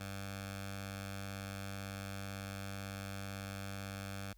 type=tone with notch filter; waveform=10% pulse; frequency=98 Hz; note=G2; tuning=in tune; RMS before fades=-44 dBFS; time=0-4.33 s; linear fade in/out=5 ms; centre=370 Hz; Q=0.66; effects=added 47 Hz sine -59 dBFS peak until 4.37 s + white hiss -75 dBFS RMS until 4.37 s